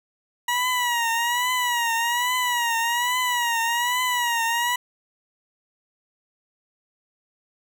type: tone with vibrato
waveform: 20% pulse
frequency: 961 Hz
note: B5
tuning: 48 cents flat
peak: -16 dBFS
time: 0.48-4.76 s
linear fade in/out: 5 ms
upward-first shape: triangle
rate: 1.2 Hz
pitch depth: 92 cents each way
effects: none